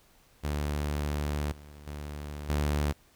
sawtooth tone with level steps, 73.6 Hz, D2, 4 cents sharp, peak -25 / -43 / -33 / -22 dBFS, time 0.43-2.93 s, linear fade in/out 20 ms, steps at 1.52 / 1.87 / 2.49 s, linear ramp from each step 2 ms, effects pink hiss -62 dBFS RMS until 3.15 s

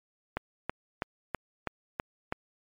click train, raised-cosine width 0.5 ms, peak -15 dBFS, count 7, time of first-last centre 0.37-2.324 s, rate 3.07 Hz, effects MP3 64 kbps

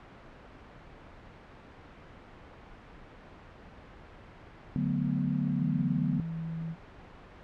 sine chord, B minor seventh, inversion first, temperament equal, 146.83 / 185 / 220 / 246.9 Hz, D3 / F#3 / A3 / B3, 0 / 0 / 0 / 0 cents, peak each -31 / -32 / -35 / -32 dBFS, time 4.76-6.2 s, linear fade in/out 0 ms
sine tone with pitch glide, 167.3 to 163.29 Hz, E3 to E3, +26 to -16 cents, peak -33 dBFS, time 5.57-6.76 s, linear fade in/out 50 ms, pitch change -42 cents, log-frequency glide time 6.04-6.38 s
effects pink hiss -50 dBFS RMS until 7.43 s + low-pass 2000 Hz 12 dB/octave

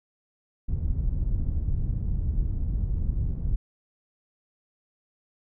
pink low-pass noise, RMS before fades -26 dBFS, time 0.68-3.56 s, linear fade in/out 10 ms, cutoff 100 Hz, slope 12 dB/octave, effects none

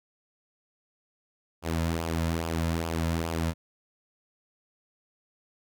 sawtooth tone with flanger, 82.41 Hz, E2, in tune, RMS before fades -29 dBFS, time 1.62-3.54 s, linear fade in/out 50 ms, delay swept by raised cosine 0.49 to 2.69 ms, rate 2.4 Hz, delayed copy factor -0.6, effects none

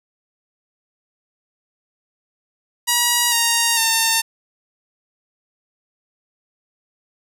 5% pulse tone with pitch steps, 960 / 932.1 / 905.1 Hz, B5 / A#5 / A5, -49 / 0 / +49 cents, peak -3 dBFS, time 2.87-4.22 s, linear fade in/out 20 ms, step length 450 ms, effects none

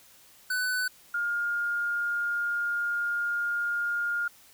square / sine tone pair in turn, 1499 / 1414.9 Hz, F#6 / F6, +22 / +22 cents, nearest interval minor second, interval 100 cents, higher first, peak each -27 / -26 dBFS, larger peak second, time 0.5-0.88 / 1.14-4.28 s, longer second, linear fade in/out 5 ms, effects white hiss -56 dBFS RMS until 4.53 s

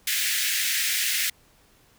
pink high-pass noise, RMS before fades -25 dBFS, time 0.07-1.3 s, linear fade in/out 5 ms, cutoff 1700 Hz, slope 48 dB/octave, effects pink hiss -59 dBFS RMS until 1.98 s

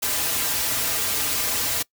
white noise with comb filter, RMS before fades -24 dBFS, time 0.02-1.83 s, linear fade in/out 10 ms, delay 5.4 ms, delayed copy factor -1, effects noise-tail reverb RT60 0.1 s tail -23 dB re dry

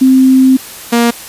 sine / sawtooth tone pair in turn, 261.6 / 235.5 Hz, C4 / A#3, 0 / +18 cents, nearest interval major second, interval 182 cents, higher first, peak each -3 dBFS, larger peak neither, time 0.01-0.57 / 0.92-1.11 s, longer first, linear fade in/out 10 ms, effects white hiss -29 dBFS RMS until 1.28 s + resampled to 32000 Hz

